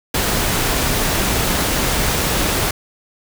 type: noise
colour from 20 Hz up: pink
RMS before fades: -18 dBFS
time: 0.14-2.71 s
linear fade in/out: 5 ms
effects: none